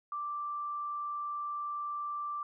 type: tone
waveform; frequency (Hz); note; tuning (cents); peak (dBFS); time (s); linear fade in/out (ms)
sine; 1174.7; D6; 0; -34; 0.12-2.43; 2
effects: none